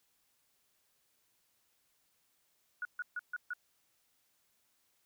sine tone bursts, 1459 Hz, F#6, 25 cents flat, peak -35 dBFS, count 5, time 2.82-3.535 s, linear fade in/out 2 ms, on 31 ms, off 140 ms, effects white hiss -75 dBFS RMS until 5.05 s

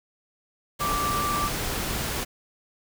sine tone in noise, 1172 Hz, D6, 4 cents flat, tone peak -25 dBFS, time 0.8-1.49 s, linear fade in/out 20 ms, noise pink, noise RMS -29 dBFS, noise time 0.79-2.25 s, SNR +1 dB, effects none

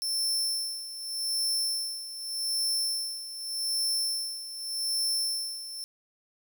sawtooth tone with tremolo, 5350 Hz, E8, 25 cents sharp, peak -23 dBFS, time 0.02-5.84 s, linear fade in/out 0 ms, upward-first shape sine, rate 0.84 Hz, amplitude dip 75%, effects 10-bit

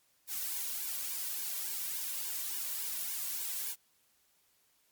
blue noise with flanger, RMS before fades -37 dBFS, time 0.27-3.76 s, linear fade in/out 50 ms, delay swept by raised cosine 1.5 to 2.4 ms, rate 3.5 Hz, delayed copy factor -0.95, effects white hiss -71 dBFS RMS until 4.91 s + MP3 96 kbps

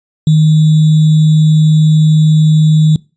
sine tone with sample-and-hold, 155.56 Hz, D#3, in tune, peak -4 dBFS, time 0.27-2.96 s, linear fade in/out 2 ms, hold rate 3675 Hz, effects noise-tail reverb RT60 0.3 s tail -23 dB re dry + resampled to 16000 Hz

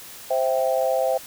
sine chord, C major, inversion none, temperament equal, 523.3 / 659.3 / 784 Hz, C5 / E5 / G5, 0 / 0 / 0 cents, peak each -22 / -23 / -26 dBFS, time 0.3-1.18 s, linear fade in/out 10 ms, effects white hiss -41 dBFS RMS until 1.26 s

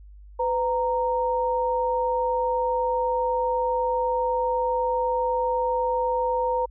sine tone pair together, 504 / 928 Hz, B4 / A#5, +35 / -8 cents, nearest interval major seventh, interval 1057 cents, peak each -24 / -24 dBFS, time 0.39-6.66 s, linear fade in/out 10 ms, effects added 50 Hz sine -43 dBFS peak until 6.7 s

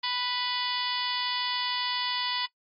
harmonic tone, 493.9 Hz, B4, in tune, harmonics 2 / 3 / 4 / 5 / 6 / 7 / 8 / 9 / 10, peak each -34 / -45 / -36 / -41 / -35 / -34 / -41 / -34 / -38 dBFS, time 0.03-2.46 s, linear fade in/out 10 ms, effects noise-tail reverb RT60 0.1 s tail -19 dB re dry + AAC 32 kbps

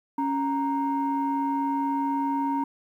sine tone pair together, 277.2 / 932.3 Hz, C#4 / A#5, 0 / 0 cents, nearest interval octave + major sixth, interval 2100 cents, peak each -25 dBFS, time 0.18-2.64 s, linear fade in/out 5 ms, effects tanh soft clip ceiling -18 dBFS + 10-bit

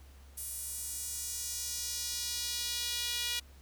sawtooth tone with high-pass filter sweep, 481.7 Hz, B4, 43 cents flat, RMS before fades -37 dBFS, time 0.37-3.4 s, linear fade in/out 10 ms, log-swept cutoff 9900 to 3100 Hz, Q 1.6, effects added 68 Hz sine -52 dBFS peak until 3.61 s + pink hiss -62 dBFS RMS until 3.61 s

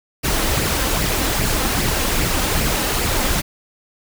pink noise with flanger, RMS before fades -19 dBFS, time 0.23-3.42 s, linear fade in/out 20 ms, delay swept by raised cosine 0.39 to 3.89 ms, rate 2.5 Hz, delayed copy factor +0.5, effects none

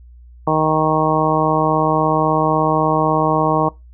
harmonic tone, 156.3 Hz, D#3, 8 cents sharp, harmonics 1 / 2 / 3 / 4 / 5 / 6 / 7, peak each -21 / -21 / -21 / -21 / -21 / -21 / -21 dBFS, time 0.47-3.69 s, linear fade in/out 5 ms, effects noise-tail reverb RT60 0.2 s tail -21 dB re dry + added 60 Hz sine -39 dBFS peak until 3.93 s

